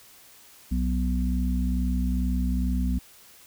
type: harmonic tone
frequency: 62.3 Hz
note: B1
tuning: 16 cents sharp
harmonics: 1 / 3 / 4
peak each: -24 / -29 / -30 dBFS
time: 0.71-2.99 s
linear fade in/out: 10 ms
effects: white hiss -52 dBFS RMS until 3.46 s